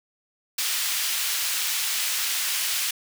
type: high-pass noise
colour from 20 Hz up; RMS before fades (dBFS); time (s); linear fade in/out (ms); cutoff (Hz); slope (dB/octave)
pink; -26; 0.58-2.91; 5; 2400; 12
effects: none